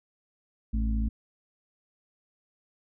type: harmonic tone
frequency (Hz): 55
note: A1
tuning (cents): 0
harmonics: 1 / 2 / 4 / 5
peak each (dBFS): -25 / -40 / -32 / -43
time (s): 0.73-1.09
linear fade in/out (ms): 10
effects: none